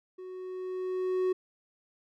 triangle tone with level ramp, 370 Hz, F#4, in tune, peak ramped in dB -39 to -22 dBFS, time 0.18-1.33 s, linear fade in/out 10 ms, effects none

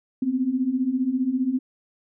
sine beating tone pair, 246.9 / 261.9 Hz, B3 / C4, 0 / +2 cents, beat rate 15 Hz, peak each -26 / -22 dBFS, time 0.22-1.59 s, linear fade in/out 5 ms, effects none

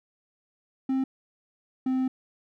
triangle tone pair in turn, 264.6 / 259.5 Hz, C4 / C4, +20 / -14 cents, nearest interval unison, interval 34 cents, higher first, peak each -21 / -21 dBFS, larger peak neither, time 0.89-1.04 / 1.86-2.08 s, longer second, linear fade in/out 5 ms, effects none

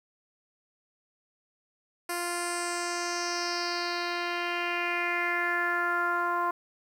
10% pulse tone with low-pass filter sweep, 348.5 Hz, F4, 4 cents flat, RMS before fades -30 dBFS, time 2.09-6.51 s, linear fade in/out 5 ms, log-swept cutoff 11000 to 1100 Hz, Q 3.7, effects 9-bit

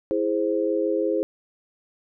sine chord, E augmented, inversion none, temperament equal, 329.6 / 415.3 / 523.3 Hz, E4 / G#4 / B#4, 0 / 0 / 0 cents, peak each -25 dBFS, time 0.11-1.23 s, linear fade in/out 0 ms, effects none

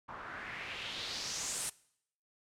white noise with low-pass filter sweep, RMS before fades -41 dBFS, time 0.08-1.7 s, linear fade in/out 10 ms, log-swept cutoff 1100 to 9700 Hz, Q 2.8, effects noise-tail reverb RT60 0.7 s tail -22 dB re dry

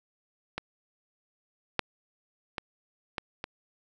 clicks, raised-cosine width 0.3 ms, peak -16 / -8 / -16 / -15 / -18 dBFS, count 5, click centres 0.58 / 1.793 / 2.582 / 3.182 / 3.441 s, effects none

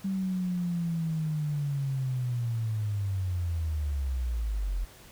sine linear sweep, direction down, 194.7 to 42.07 Hz, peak -27 dBFS, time 0.04-4.85 s, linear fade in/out 10 ms, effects pink hiss -52 dBFS RMS until 5.11 s

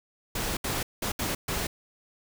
pink noise bursts at uneven times, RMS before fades -30 dBFS, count 5, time 0.35-0.57 / 0.64-0.83 / 1.02-1.12 / 1.19-1.35 / 1.48-1.67 s, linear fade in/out 5 ms, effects none

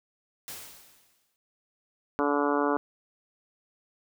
white noise with exponential decay, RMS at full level -38 dBFS, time 0.48-1.36 s, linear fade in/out 0 ms, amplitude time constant 190 ms
harmonic tone, 144.5 Hz, D3, 28 cents flat, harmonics 2 / 3 / 4 / 5 / 6 / 7 / 8 / 9 / 10, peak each -28 / -29 / -32 / -35 / -33 / -33 / -33 / -37 / -36 dBFS, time 2.19-2.77 s, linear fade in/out 0 ms
effects none

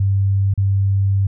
sine tone with dropouts, 98.1 Hz, G2, 2 cents sharp, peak -13 dBFS, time 0-1.27 s, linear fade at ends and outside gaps 5 ms, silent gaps 0.539-0.576 s, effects none

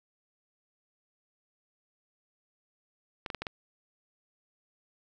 clicks, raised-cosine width 0.3 ms, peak -19 dBFS, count 5, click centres 3.262 / 3.302 / 3.347 / 3.42 / 3.468 s, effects none

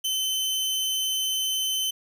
sawtooth tone, 3062 Hz, G7, 41 cents flat, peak -21 dBFS, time 0.04-1.91 s, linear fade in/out 10 ms, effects none

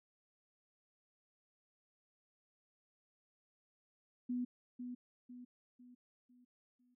sine tone with echo, 246.9 Hz, B3, in tune, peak -35 dBFS, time 4.29-4.45 s, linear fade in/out 10 ms, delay 500 ms, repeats 5, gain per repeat -7 dB, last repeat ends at 6.95 s, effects none

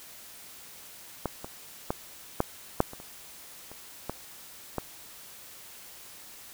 clicks, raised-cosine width 1 ms, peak -14 / -23 / -13 / -9 / -6 / -27 / -30 / -30 / -17 / -15 dBFS, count 10, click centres 1.257 / 1.445 / 1.905 / 2.404 / 2.804 / 2.934 / 3.001 / 3.716 / 4.096 / 4.783 s, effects white hiss -48 dBFS RMS until 6.53 s

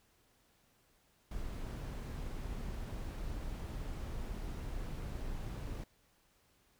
brown noise, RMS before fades -41 dBFS, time 1.31-5.84 s, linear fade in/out 5 ms, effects pink hiss -71 dBFS RMS until 6.79 s

